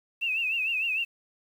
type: tone with vibrato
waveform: sine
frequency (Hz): 2637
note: E7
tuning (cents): 0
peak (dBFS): -25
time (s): 0.21-1.05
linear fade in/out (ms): 20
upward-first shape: triangle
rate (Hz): 6.6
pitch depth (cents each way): 120
effects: 9-bit